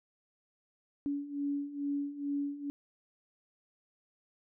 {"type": "beating tone pair", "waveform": "sine", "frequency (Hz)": [283.1, 285.4], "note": ["C#4", "D4"], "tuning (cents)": [37, -49], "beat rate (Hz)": 2.3, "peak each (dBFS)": [-38, -34], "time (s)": [1.06, 2.7], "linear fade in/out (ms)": 0, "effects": []}